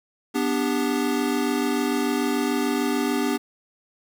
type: chord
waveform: square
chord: G major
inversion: first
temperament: equal with one note detuned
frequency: 246.9 / 293.7 / 397 Hz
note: B3 / D4 / G4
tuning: 0 / 0 / +22 cents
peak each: -26 / -26 / -28 dBFS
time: 0.34-3.38 s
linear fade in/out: 20 ms
effects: 9-bit